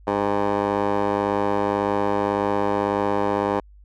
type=tone with band-pass filter; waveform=15% pulse; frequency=101.8 Hz; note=G#2; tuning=34 cents flat; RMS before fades=-22 dBFS; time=0.07-3.6 s; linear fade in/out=5 ms; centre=690 Hz; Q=3.4; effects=added 50 Hz sine -45 dBFS peak until 3.84 s